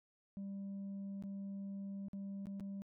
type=tone with dropouts; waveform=sine; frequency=197.2 Hz; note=G3; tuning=11 cents sharp; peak=-39 dBFS; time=0.37-2.82 s; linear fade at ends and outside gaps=0 ms; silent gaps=1.224-1.237 / 2.084-2.132 / 2.457-2.469 / 2.598-2.606 s; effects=tanh soft clip ceiling -41 dBFS